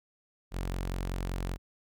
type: tone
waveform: sawtooth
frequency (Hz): 45.24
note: F#1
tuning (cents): -38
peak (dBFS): -28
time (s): 0.51-1.58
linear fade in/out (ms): 50
effects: none